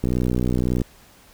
click train, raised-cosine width 3 ms, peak -9 dBFS, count 49, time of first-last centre 0.04-0.817 s, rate 61.8 Hz, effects pink hiss -51 dBFS RMS until 1.33 s

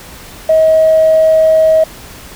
triangle tone with tanh clipping, 636 Hz, D#5, 38 cents sharp, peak -5 dBFS, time 0.49-1.84 s, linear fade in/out 5 ms, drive 4 dB, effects pink hiss -33 dBFS RMS until 2.35 s

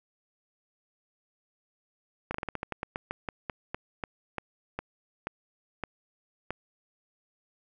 slowing click train, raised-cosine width 0.5 ms, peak -17 dBFS, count 20, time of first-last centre 2.31-6.506 s, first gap 34 ms, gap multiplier 1.18, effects none

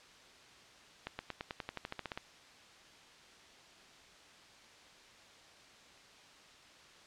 accelerating click train, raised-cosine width 0.3 ms, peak -23 dBFS, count 14, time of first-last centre 1.07-2.175 s, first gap 120 ms, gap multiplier 0.94, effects white hiss -58 dBFS RMS until 7.06 s + low-pass 5000 Hz 12 dB/octave

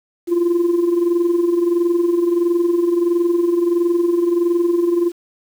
sine tone with amplitude modulation, 345.4 Hz, F4, 19 cents flat, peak -9 dBFS, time 0.27-5.12 s, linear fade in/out 50 ms, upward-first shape sine, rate 21.5 Hz, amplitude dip 65%, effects tanh soft clip ceiling -10 dBFS + 7-bit

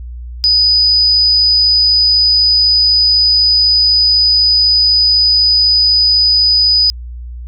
sine tone, 4978 Hz, D#8, in tune, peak -7 dBFS, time 0.44-6.9 s, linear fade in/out 0 ms, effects added 60 Hz sine -24 dBFS peak until 7.47 s

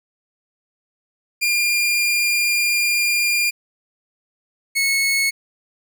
sawtooth tone pair in turn, 2404 / 2194 Hz, D7 / C#7, +40 / -18 cents, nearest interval major second, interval 158 cents, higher first, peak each -13 dBFS, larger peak neither, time 1.41-3.51 / 4.75-5.31 s, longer first, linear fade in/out 20 ms, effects none

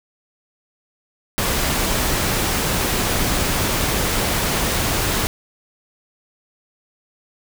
pink noise, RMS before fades -20 dBFS, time 1.38-5.27 s, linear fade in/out 0 ms, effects none

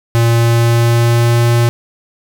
square tone with pitch glide, 116.54 to 118.24 Hz, A#2 to A#2, 0 to +25 cents, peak -9 dBFS, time 0.15-1.69 s, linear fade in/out 0 ms, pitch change +25 cents, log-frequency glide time 0.29-1.47 s, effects none

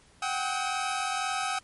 sawtooth tone cluster, 744 / 786 / 1277 Hz, F#5 / G5 / D#6, +9 / +4 / +45 cents, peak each -30 / -29 / -28 dBFS, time 0.22-1.59 s, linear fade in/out 5 ms, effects pink hiss -59 dBFS RMS until 1.63 s + MP3 48 kbps

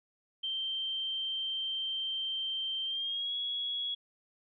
sine tone with pitch glide, 3136 to 3342 Hz, G7 to G#7, 0 to +10 cents, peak -32 dBFS, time 0.43-3.95 s, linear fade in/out 10 ms, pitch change +110 cents, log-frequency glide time 2.85-3.34 s, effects none

